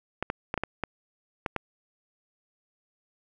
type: clicks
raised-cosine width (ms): 0.5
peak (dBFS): -13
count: 8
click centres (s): 0.226 / 0.301 / 0.541 / 0.577 / 0.636 / 0.837 / 1.462 / 1.563
effects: none